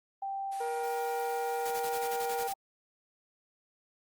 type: tone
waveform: sine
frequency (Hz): 784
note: G5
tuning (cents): 0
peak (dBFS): -33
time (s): 0.22-2.54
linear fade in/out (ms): 5
type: high-pass noise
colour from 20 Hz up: white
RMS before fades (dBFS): -48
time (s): 0.51-2.5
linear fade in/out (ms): 20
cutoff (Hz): 380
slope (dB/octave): 24
type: harmonic tone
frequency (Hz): 473.4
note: A#4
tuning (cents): +27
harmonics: 1 / 2 / 3 / 4 / 5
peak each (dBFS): -34 / -44 / -45 / -53 / -52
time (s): 0.6-2.48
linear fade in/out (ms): 10
type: noise bursts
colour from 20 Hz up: white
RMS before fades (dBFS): -41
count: 10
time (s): 1.65-2.532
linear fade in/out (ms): 10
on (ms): 63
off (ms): 28
effects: Opus 32 kbps